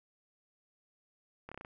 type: slowing click train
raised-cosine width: 0.5 ms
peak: -30 dBFS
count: 6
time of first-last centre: 1.49-1.649 s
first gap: 26 ms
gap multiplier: 1.1
effects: none